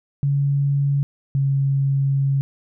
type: tone pair in turn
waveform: sine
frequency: 140.7 / 137.57 Hz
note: C#3 / C#3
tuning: +26 / -13 cents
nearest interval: unison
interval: 39 cents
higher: first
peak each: -16 dBFS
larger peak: neither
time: 0.23-1.03 / 1.35-2.41 s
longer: second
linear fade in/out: 0 ms
effects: none